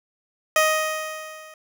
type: tone with level ramp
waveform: 15% pulse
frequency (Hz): 625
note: D#5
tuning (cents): +8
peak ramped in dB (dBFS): -8 to -36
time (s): 0.56-1.54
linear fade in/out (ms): 2
effects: none